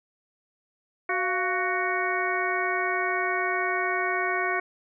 harmonic tone with a mistuned harmonic, 371 Hz, F#4, 5 cents sharp, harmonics 1 / 2 / 3 / 4 / 5 / 6, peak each -31 / -31 / -31 / -31 / -31 / -31 dBFS, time 1.09-4.6 s, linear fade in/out 5 ms, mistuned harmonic 2, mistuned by -100 cents, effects none

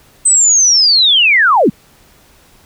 sine linear sweep, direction down, 8260 to 150.5 Hz, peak -6 dBFS, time 0.25-1.7 s, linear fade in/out 10 ms, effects pink hiss -47 dBFS RMS until 2.65 s

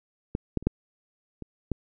clicks, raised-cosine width 3 ms, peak -14 / -11 / -28 / -9 / -24 / -14 dBFS, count 6, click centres 0.351 / 0.573 / 0.626 / 0.67 / 1.423 / 1.717 s, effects none

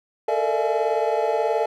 triangle tone cluster, 439.5 / 458.2 / 601 / 674 / 847 Hz, A4 / A#4 / D5 / E5 / G#5, -2 / -30 / +40 / +38 / +34 cents, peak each -24 dBFS, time 0.28-1.66 s, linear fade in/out 5 ms, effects none

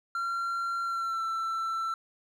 triangle tone with pitch glide, 1372 to 1336.8 Hz, F6 to E6, -31 to +24 cents, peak -27 dBFS, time 0.15-1.94 s, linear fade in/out 2 ms, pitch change -45 cents, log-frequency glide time 0.83-1.23 s, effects none

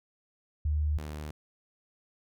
sine / sawtooth tone pair in turn, 75.3 / 75.57 Hz, D2 / D#2, +44 / -50 cents, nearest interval unison, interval 6 cents, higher second, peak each -25 / -33 dBFS, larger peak first, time 0.65-0.98 / 0.98-1.31 s, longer neither, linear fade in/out 5 ms, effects none

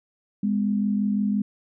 sine tone pair together, 205 / 250.8 Hz, G#3 / B3, -22 / +27 cents, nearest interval minor third, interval 349 cents, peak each -21 / -28 dBFS, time 0.43-1.42 s, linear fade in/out 5 ms, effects none

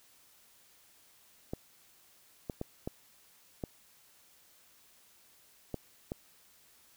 clicks, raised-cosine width 2 ms, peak -22 dBFS, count 7, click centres 1.535 / 2.498 / 2.614 / 2.875 / 3.638 / 5.743 / 6.119 s, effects white hiss -63 dBFS RMS until 6.96 s

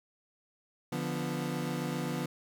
30% pulse chord, B diminished, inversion first, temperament equal, 146.83 / 174.61 / 246.9 Hz, D3 / F3 / B3, 0 / 0 / 0 cents, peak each -34 dBFS, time 0.92-2.26 s, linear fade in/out 5 ms, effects none

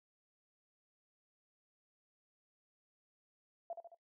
sine tone with echo, 678 Hz, E5, 49 cents sharp, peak -39 dBFS, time 3.7-3.73 s, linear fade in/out 2 ms, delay 72 ms, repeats 3, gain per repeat -5 dB, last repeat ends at 3.946 s, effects noise-tail reverb RT60 0.1 s tail -18 dB re dry

